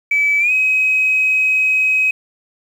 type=tone with pitch glide; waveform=sine; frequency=2299 to 2536 Hz; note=D7 to D#7; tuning=-37 to +32 cents; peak=-11 dBFS; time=0.11-2.11 s; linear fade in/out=5 ms; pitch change=+169 cents; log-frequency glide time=0.39-0.52 s; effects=tanh soft clip ceiling -7 dBFS + 7-bit